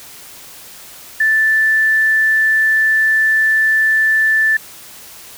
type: tone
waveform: sine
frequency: 1760 Hz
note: A6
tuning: in tune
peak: -10 dBFS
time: 1.2-4.57 s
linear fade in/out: 5 ms
effects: white hiss -37 dBFS RMS until 5.37 s